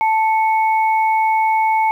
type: tone pair together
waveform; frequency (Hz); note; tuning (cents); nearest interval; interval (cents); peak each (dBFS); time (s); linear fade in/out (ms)
sine; 880 / 2209; A5 / C#7; 0 / -7; octave + major third; 1593; -13 / -23; 0.01-1.91; 0
effects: 8-bit